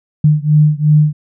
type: beating tone pair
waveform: sine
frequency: 150 / 152.8 Hz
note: D3 / D#3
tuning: +37 / -31 cents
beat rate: 2.8 Hz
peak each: -10 / -11 dBFS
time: 0.24-1.13 s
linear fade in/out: 5 ms
effects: none